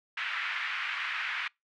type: band-pass noise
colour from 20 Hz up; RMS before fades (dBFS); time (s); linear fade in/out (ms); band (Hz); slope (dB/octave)
white; -34; 0.17-1.48; 5; 1300 to 2500; 24
effects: noise-tail reverb RT60 0.2 s tail -26 dB re dry